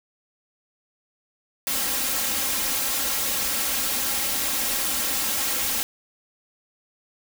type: noise with comb filter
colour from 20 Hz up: white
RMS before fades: -25 dBFS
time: 1.67-5.83 s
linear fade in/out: 0 ms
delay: 3.7 ms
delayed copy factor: +0.75
effects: none